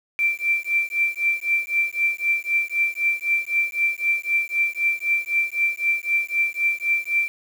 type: tone with tremolo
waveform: sine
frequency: 2349 Hz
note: D7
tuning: in tune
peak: -15 dBFS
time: 0.19-7.28 s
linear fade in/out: 0 ms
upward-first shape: triangle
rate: 3.9 Hz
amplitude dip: 100%
effects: 7-bit